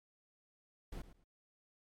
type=noise with echo; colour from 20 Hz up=brown; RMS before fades=-44 dBFS; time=0.92-1.02 s; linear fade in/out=5 ms; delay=110 ms; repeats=2; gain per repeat=-13 dB; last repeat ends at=1.24 s; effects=MP3 64 kbps